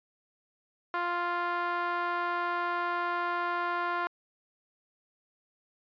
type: tone with band-pass filter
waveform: sawtooth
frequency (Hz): 349.2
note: F4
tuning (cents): 0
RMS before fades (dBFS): -31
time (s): 0.94-4.07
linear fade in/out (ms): 0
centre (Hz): 1200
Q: 2.5
effects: resampled to 11025 Hz